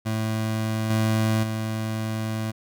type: tone with level steps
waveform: 25% pulse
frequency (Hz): 110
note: A2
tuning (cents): 0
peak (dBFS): -20 / -16 / -22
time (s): 0.05-2.52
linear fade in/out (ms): 20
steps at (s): 0.9 / 1.43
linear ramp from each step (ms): 5
effects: none